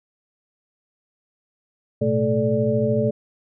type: tone cluster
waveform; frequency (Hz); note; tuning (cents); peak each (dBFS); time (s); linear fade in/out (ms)
sine; 111.5 / 124.8 / 220 / 433.1 / 583; A2 / B2 / A3 / A4 / D5; +23 / +19 / 0 / -27 / -13; -27 / -25 / -23 / -23 / -23; 2.01-3.11; 10
effects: none